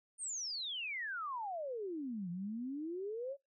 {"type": "exponential two-way sweep", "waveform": "sine", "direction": "down then up", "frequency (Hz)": [9100, 169.5, 575], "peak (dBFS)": -38, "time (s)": [0.18, 3.37], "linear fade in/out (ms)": 50, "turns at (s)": 2.3, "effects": ["noise-tail reverb RT60 0.2 s tail -24 dB re dry"]}